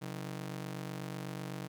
sawtooth ring-modulated tone, 155.56 Hz, D#3, in tune, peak -32 dBFS, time 0.01-1.68 s, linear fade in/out 20 ms, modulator 24 Hz, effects none

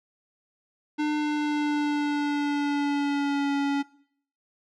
square tone with pitch glide, 300 to 281.5 Hz, D4 to C#4, +37 to +27 cents, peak -24 dBFS, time 0.98-3.83 s, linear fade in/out 20 ms, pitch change -110 cents, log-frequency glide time 1.17-3.54 s, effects noise-tail reverb RT60 0.6 s tail -20 dB re dry + low-pass 4000 Hz 12 dB/octave

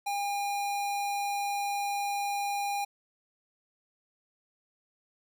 square tone, 808 Hz, G#5, 48 cents flat, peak -30 dBFS, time 0.06-2.85 s, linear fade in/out 10 ms, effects none

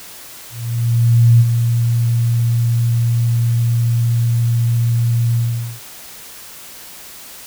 sine tone with ADSR envelope, 117.3 Hz, A#2, 11 cents sharp, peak -5 dBFS, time 0.5-5.8 s, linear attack 900 ms, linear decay 43 ms, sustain -7 dB, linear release 440 ms, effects white hiss -36 dBFS RMS until 7.46 s

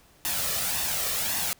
white noise with flanger, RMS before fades -28 dBFS, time 0.25-1.53 s, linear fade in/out 0 ms, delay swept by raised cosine 1.1 to 1.68 ms, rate 1.8 Hz, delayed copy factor +0.55, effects pink hiss -58 dBFS RMS until 1.59 s

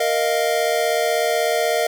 square chord, Bb suspended fourth, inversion none, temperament equal, 466.2 / 622.3 / 698.5 Hz, Bb4 / Eb5 / F5, 0 / 0 / 0 cents, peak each -23 / -22 / -23 dBFS, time 0-1.87 s, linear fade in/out 5 ms, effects none

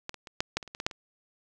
clicks, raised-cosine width 0.2 ms, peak -17 / -25 / -26 / -9 / -10 / -23 / -28 / -23 / -17 / -8 / -25 dBFS, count 11, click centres 0.094 / 0.143 / 0.272 / 0.405 / 0.57 / 0.628 / 0.677 / 0.749 / 0.801 / 0.865 / 0.912 s, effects none

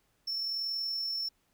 triangle tone with amplitude modulation, 5400 Hz, E8, 41 cents sharp, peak -29 dBFS, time 0.27-1.29 s, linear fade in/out 10 ms, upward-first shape sine, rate 40.9 Hz, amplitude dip 30%, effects pink hiss -73 dBFS RMS until 1.53 s

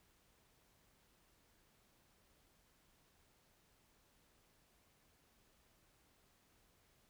silence, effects pink hiss -73 dBFS RMS until 7.09 s

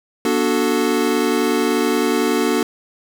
square chord, B minor seventh, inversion none, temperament equal with one note detuned, 242.4 / 293.7 / 370 / 440 Hz, B3 / D4 / F#4 / A4, -32 / 0 / 0 / 0 cents, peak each -22 dBFS, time 0.25-2.63 s, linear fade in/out 2 ms, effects none

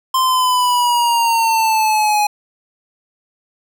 square exponential sweep, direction down, 1046.5 to 830.6 Hz, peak -13 dBFS, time 0.14-2.27 s, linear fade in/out 5 ms, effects none

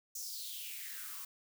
blue noise with high-pass filter sweep, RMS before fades -44 dBFS, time 0.15-1.25 s, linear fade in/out 5 ms, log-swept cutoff 6300 to 1000 Hz, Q 4.8, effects none

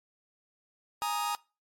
45% pulse chord, Ab suspended second, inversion none, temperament just, 830.6 / 934.4 / 1245.9 Hz, Ab5 / Bb5 / Eb6, 0 / +4 / +2 cents, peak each -34 dBFS, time 1.02-1.35 s, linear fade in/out 0 ms, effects noise-tail reverb RT60 0.3 s tail -23 dB re dry + MP3 64 kbps

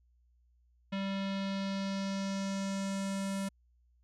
square tone with low-pass filter sweep, 195.3 Hz, G3, 6 cents flat, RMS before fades -35 dBFS, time 0.92-3.49 s, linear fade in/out 10 ms, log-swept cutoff 3200 to 9900 Hz, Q 2, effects added 60 Hz sine -65 dBFS peak until 4.03 s

